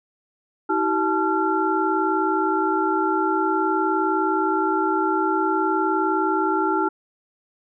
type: tone cluster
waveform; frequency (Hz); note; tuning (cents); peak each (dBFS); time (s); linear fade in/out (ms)
sine; 321.9 / 381.4 / 868 / 1371; E4 / G4 / A5 / F6; -41 / -47 / -24 / -32; -24; 0.69-6.89; 10
effects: none